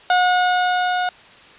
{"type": "tone with level ramp", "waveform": "30% pulse", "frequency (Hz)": 725, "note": "F#5", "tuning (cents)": -35, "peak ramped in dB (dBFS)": [-10, -16], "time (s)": [0.1, 1.09], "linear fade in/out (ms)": 2, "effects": ["white hiss -45 dBFS RMS until 1.58 s", "resampled to 8000 Hz"]}